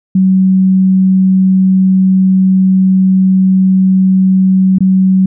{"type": "tone with dropouts", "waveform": "sine", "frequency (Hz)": 188.6, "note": "F#3", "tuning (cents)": 33, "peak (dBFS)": -5, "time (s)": [0.15, 5.26], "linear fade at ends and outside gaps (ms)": 5, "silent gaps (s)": [4.785, 4.805], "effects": []}